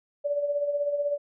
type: tone with tremolo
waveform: sine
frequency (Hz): 578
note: D5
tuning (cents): -28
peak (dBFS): -22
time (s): 0.24-1.18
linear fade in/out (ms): 20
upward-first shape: sine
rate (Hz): 16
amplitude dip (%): 55
effects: none